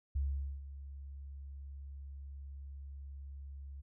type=tone with ADSR envelope; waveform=sine; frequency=69.3 Hz; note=C#2; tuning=in tune; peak=-30 dBFS; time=0.15-3.82 s; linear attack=10 ms; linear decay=450 ms; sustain=-14 dB; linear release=20 ms; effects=none